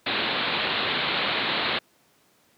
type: low-pass noise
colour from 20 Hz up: white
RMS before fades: -26 dBFS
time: 0.06-1.79 s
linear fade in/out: 5 ms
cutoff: 4200 Hz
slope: 96 dB/octave
effects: pink hiss -62 dBFS RMS until 2.57 s + high-pass 150 Hz 12 dB/octave